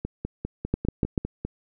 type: two click trains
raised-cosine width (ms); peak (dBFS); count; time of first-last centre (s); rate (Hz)
3; -16 / -9; 8 / 4; 0.05-1.45 / 0.74-1.178; 5 / 6.85
effects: none